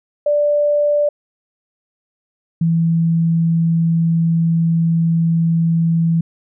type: tone pair in turn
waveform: sine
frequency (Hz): 587.3 / 165.57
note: D5 / E3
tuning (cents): 0 / +8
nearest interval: octave + minor seventh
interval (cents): 2192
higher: first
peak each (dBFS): -12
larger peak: neither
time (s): 0.26-1.09 / 2.61-6.21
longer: second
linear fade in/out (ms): 5
effects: none